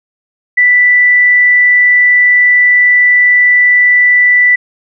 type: tone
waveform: sine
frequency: 1975.5 Hz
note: B6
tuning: in tune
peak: -4 dBFS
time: 0.57-4.56 s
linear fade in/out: 10 ms
effects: none